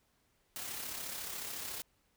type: noise with amplitude modulation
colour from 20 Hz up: white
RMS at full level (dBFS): -40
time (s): 0.56-1.82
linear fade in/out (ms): 0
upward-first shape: sine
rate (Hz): 34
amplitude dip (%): 40
effects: pink hiss -74 dBFS RMS until 2.16 s